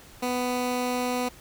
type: tone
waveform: 15% pulse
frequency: 248.5 Hz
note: B3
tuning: 11 cents sharp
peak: -19 dBFS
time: 0.22-1.29 s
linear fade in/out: 10 ms
effects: pink hiss -50 dBFS RMS until 1.4 s